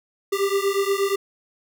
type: beating tone pair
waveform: square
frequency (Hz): 392 / 400.4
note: G4 / G4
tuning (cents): 0 / +37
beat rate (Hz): 8.4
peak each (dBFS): -23 / -24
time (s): 0.32-1.16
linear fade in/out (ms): 10
effects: none